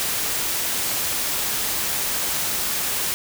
white noise, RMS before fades -24 dBFS, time 0-3.14 s, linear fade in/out 0 ms, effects none

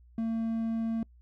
triangle tone, 226.2 Hz, A3, 48 cents sharp, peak -26 dBFS, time 0.18-1.03 s, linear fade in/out 2 ms, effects noise-tail reverb RT60 0.1 s tail -26 dB re dry + added 60 Hz sine -54 dBFS peak until 1.21 s

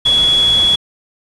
sine tone in noise, 3370 Hz, G#7, 25 cents sharp, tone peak -9 dBFS, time 0.05-0.76 s, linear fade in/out 10 ms, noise pink, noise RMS -25 dBFS, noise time 0.05-0.76 s, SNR +13 dB, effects resampled to 24000 Hz

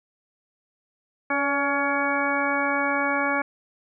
harmonic tone with a mistuned harmonic, 281 Hz, C#4, 24 cents sharp, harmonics 1 / 2 / 3 / 4 / 5 / 6 / 8, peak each -29 / -29 / -29 / -29 / -29 / -29 / -29 dBFS, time 1.3-3.42 s, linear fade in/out 5 ms, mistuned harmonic 2, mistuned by +26 cents, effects none

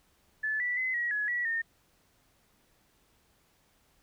sine tone with pitch steps, 1735 / 1963 / 2036 / 1911 / 1691 / 1936 / 1828 Hz, A6 / B6 / C7 / A#6 / G#6 / B6 / A#6, -25 / -11 / -48 / +43 / +31 / -35 / -34 cents, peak -28 dBFS, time 0.43-1.62 s, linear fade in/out 10 ms, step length 170 ms, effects pink hiss -68 dBFS RMS until 4.02 s

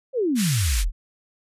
sine exponential sweep, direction down, 554.4 to 33.26 Hz, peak -19 dBFS, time 0.13-0.92 s, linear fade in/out 50 ms
white band-pass noise, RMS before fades -29 dBFS, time 0.35-0.85 s, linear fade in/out 50 ms, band 1400 to 11000 Hz, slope 24 dB/octave
effects resampled to 32000 Hz

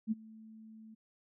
sine tone with ADSR envelope, 220 Hz, A3, in tune, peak -27 dBFS, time 0.07-0.95 s, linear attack 45 ms, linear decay 24 ms, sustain -23 dB, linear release 13 ms, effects none

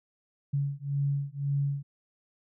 sine beating tone pair, 140 / 141.9 Hz, C#3 / C#3, +18 / +41 cents, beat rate 1.9 Hz, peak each -30 dBFS, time 0.53-1.83 s, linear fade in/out 10 ms, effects none

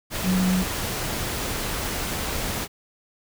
sine tone in noise, 185 Hz, F#3, in tune, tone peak -19 dBFS, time 0.23-0.65 s, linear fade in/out 50 ms, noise pink, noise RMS -28 dBFS, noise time 0.1-2.68 s, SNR +6 dB, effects none

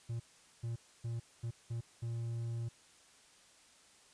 triangle tone bursts at uneven times, 116.54 Hz, A#2, in tune, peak -34 dBFS, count 6, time 0.09-0.2 / 0.63-0.76 / 1.04-1.2 / 1.43-1.51 / 1.7-1.81 / 2.02-2.69 s, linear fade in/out 10 ms, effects white hiss -63 dBFS RMS until 4.13 s + resampled to 22050 Hz

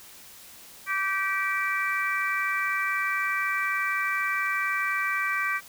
harmonic tone, 388 Hz, G4, 18 cents flat, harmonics 3 / 4 / 5 / 6, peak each -30 / -30 / -30 / -30 dBFS, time 0.86-5.61 s, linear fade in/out 50 ms, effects white hiss -48 dBFS RMS until 5.68 s

